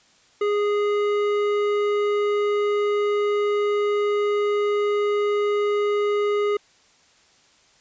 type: tone with hard clipping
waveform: sine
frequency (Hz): 413.2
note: G#4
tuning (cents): -9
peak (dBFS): -21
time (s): 0.41-6.57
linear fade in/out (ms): 5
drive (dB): 12
effects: white hiss -57 dBFS RMS until 7.8 s + resampled to 16000 Hz